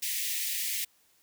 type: high-pass noise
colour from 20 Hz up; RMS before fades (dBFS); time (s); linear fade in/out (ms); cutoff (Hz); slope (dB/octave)
white; -32; 0.02-0.85; 10; 1800; 96
effects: white hiss -66 dBFS RMS until 1.22 s